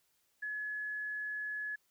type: tone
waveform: sine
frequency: 1700 Hz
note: G#6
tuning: 40 cents sharp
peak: -36 dBFS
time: 0.42-1.76 s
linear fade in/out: 10 ms
effects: white hiss -75 dBFS RMS until 1.9 s